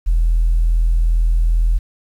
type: tone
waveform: sine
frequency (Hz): 41.2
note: E1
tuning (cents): 0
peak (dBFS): -10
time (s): 0.06-1.79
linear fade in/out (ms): 20
effects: tanh soft clip ceiling -8 dBFS + 8-bit